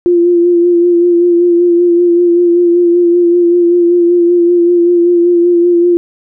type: tone with vibrato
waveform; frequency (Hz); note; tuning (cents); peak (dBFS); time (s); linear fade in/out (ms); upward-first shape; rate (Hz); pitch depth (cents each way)
sine; 347.4; F4; -9; -5; 0.06-5.97; 0; sine; 5.2; 28
effects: none